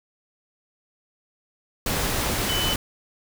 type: tone in noise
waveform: sine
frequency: 3006 Hz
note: F#7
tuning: 27 cents sharp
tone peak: -25 dBFS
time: 2.49-2.74 s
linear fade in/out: 2 ms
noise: pink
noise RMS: -25 dBFS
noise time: 1.86-2.76 s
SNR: -3 dB
effects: none